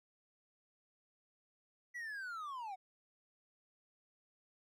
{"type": "linear sweep", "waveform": "triangle", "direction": "down", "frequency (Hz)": [1975.5, 731], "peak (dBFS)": -40, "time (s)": [1.94, 2.76], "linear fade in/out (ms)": 20, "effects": []}